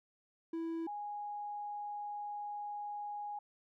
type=tone pair in turn; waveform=triangle / sine; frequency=329.6 / 826.9 Hz; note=E4 / G#5; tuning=0 / -8 cents; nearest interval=octave + major third; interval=1592 cents; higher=second; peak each=-34 / -39 dBFS; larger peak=first; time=0.53-0.87 / 0.87-3.39 s; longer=second; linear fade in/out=5 ms; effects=none